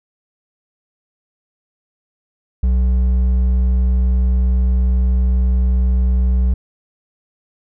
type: tone with hard clipping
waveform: triangle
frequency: 62.3 Hz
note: B1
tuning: 16 cents sharp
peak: -13 dBFS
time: 2.63-6.54 s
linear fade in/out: 5 ms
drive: 8 dB
effects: none

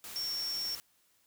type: tone in noise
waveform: sine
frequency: 5480 Hz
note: F8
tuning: 34 cents flat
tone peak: -33 dBFS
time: 0.16-0.75 s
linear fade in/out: 0 ms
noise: white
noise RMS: -45 dBFS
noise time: 0.04-0.8 s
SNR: +9 dB
effects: white hiss -70 dBFS RMS until 1.26 s

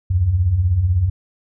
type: beating tone pair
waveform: sine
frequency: 75.7 / 91.7 Hz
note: D#2 / F#2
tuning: -47 / -15 cents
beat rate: 16 Hz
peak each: -22 / -14 dBFS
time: 0.1-1.1 s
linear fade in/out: 10 ms
effects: none

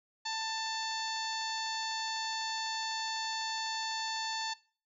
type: harmonic tone with a mistuned harmonic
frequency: 888 Hz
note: A5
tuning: 16 cents sharp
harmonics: 1 / 2 / 3 / 4 / 5 / 6 / 7 / 8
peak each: -38 / -42 / -46 / -43 / -38 / -49 / -48 / -48 dBFS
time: 0.25-4.54 s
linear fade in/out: 10 ms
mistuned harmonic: 8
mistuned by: -16 cents
effects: noise-tail reverb RT60 0.4 s tail -20 dB re dry

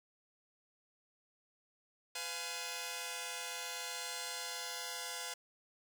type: chord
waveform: 5% pulse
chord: F diminished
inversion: second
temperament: just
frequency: 502.9 / 698.5 / 838.1 Hz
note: Cb5 / F5 / Ab5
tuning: +31 / 0 / +16 cents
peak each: -33 dBFS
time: 2.15-5.34 s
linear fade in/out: 5 ms
effects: none

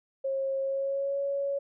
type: tone with pitch glide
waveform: sine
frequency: 540 to 558.4 Hz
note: C#5 to C#5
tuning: -45 to +13 cents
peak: -27 dBFS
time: 0.24-1.59 s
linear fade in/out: 10 ms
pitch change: +58 cents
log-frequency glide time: 0.61-1.19 s
effects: none

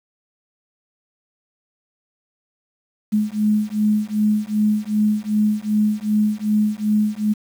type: beating tone pair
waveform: sine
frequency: 210.6 / 213.2 Hz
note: G#3 / G#3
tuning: +24 / +46 cents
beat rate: 2.6 Hz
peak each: -19 dBFS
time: 3.12-7.34 s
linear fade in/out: 20 ms
effects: 7-bit

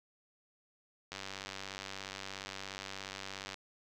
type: click train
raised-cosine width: 0.2 ms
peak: -24 dBFS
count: 236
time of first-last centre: 1.12-3.543 s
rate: 97 Hz
effects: none

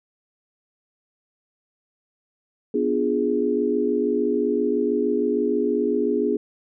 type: chord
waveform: sine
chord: B diminished seventh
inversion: none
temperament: equal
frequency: 246.9 / 293.7 / 349.2 / 415.3 Hz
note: B3 / D4 / F4 / Ab4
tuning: 0 / 0 / 0 / 0 cents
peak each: -25 / -26 / -27 / -22 dBFS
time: 2.74-6.37 s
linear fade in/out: 5 ms
effects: none

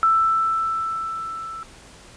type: tone with level ramp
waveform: sine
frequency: 1325 Hz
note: E6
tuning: 9 cents sharp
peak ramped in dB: -13 to -31 dBFS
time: 0.03-1.63 s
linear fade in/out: 0 ms
effects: pink hiss -46 dBFS RMS until 2.16 s + resampled to 22050 Hz

